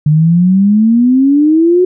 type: exponential sweep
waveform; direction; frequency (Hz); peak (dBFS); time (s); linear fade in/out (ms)
sine; up; 148.1 to 370; -5; 0.06-1.85; 5
effects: none